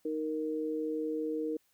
sine tone pair together, 311.1 / 466.1 Hz, D#4 / A#4, 0 / 0 cents, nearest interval perfect fifth, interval 700 cents, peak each -34 / -34 dBFS, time 0.05-1.57 s, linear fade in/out 5 ms, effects white hiss -72 dBFS RMS until 1.73 s

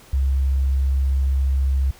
sine tone, 67.3 Hz, C2, 49 cents sharp, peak -16 dBFS, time 0.13-1.91 s, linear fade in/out 5 ms, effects pink hiss -48 dBFS RMS until 1.99 s

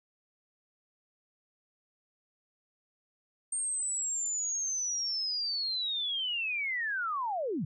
sine linear sweep, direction down, 8710 to 122.9 Hz, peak -30 dBFS, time 3.52-7.65 s, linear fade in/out 5 ms, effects none

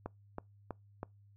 click train, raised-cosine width 1 ms, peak -25 dBFS, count 4, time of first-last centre 0.06-1.031 s, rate 3.09 Hz, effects noise-tail reverb RT60 0.2 s tail -25 dB re dry + added 101 Hz sine -59 dBFS peak until 1.36 s

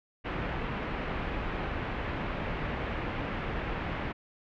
pink low-pass noise, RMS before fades -34 dBFS, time 0.24-4.13 s, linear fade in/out 20 ms, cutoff 2600 Hz, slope 24 dB/octave, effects none

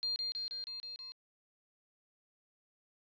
sine tone with echo, 4200 Hz, C8, 6 cents sharp, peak -32 dBFS, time 0.03-0.16 s, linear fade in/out 0 ms, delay 160 ms, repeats 6, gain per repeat -2 dB, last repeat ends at 1.12 s, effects resampled to 11025 Hz + 10-bit

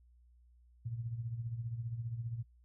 sine tone with tremolo, 116.54 Hz, A#2, in tune, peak -34 dBFS, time 0.85-2.43 s, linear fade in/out 10 ms, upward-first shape triangle, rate 15 Hz, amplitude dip 75%, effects noise-tail reverb RT60 0.1 s tail -20 dB re dry + added 60 Hz sine -61 dBFS peak until 2.64 s

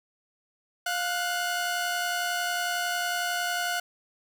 sawtooth tone pair together, 704.5 / 1480 Hz, F5 / F#6, +15 / 0 cents, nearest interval octave + minor second, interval 1285 cents, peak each -26 dBFS, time 0.86-3.8 s, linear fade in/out 5 ms, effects none

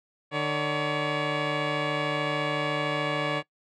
10% pulse tone pair together, 150 / 566.3 Hz, D3 / C#5, +37 / +37 cents, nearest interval octave + major seventh, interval 2300 cents, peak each -20 / -19 dBFS, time 0.31-3.43 s, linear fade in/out 50 ms, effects noise-tail reverb RT60 0.1 s tail -20 dB re dry + low-pass 3000 Hz 12 dB/octave

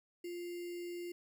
sine tone with sample-and-hold, 349.2 Hz, F4, in tune, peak -40 dBFS, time 0.24-1.12 s, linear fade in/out 5 ms, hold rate 2450 Hz, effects none

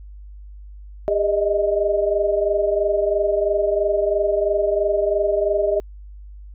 sine tone cluster, 403 / 610 / 633 Hz, G4 / D#5 / D#5, +48 / -34 / +30 cents, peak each -21 dBFS, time 1.08-5.8 s, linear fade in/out 0 ms, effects added 50 Hz sine -36 dBFS peak until 6.54 s

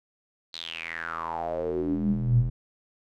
square tone with band-pass filter sweep, 41.34 Hz, E1, 6 cents sharp, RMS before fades -28 dBFS, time 0.53-2.5 s, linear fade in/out 10 ms, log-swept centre 4200 to 92 Hz, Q 7.7, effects none

